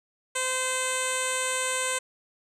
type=tone with low-pass filter; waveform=10% pulse; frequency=515 Hz; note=C5; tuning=28 cents flat; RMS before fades=-28 dBFS; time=0.35-1.99 s; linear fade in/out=10 ms; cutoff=8500 Hz; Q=4.3; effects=none